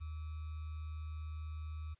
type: tone with sample-and-hold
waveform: sine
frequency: 77.78 Hz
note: D#2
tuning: in tune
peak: -40 dBFS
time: 0-1.95 s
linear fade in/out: 20 ms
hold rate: 1225 Hz
effects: white hiss -75 dBFS RMS until 1.99 s + resampled to 8000 Hz